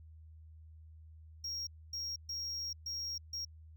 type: tone bursts at uneven times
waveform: triangle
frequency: 5588 Hz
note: F8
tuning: in tune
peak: -36 dBFS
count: 5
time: 1.44-1.67 / 1.93-2.16 / 2.29-2.73 / 2.86-3.18 / 3.33-3.45 s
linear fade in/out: 5 ms
effects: added 79 Hz sine -52 dBFS peak until 3.76 s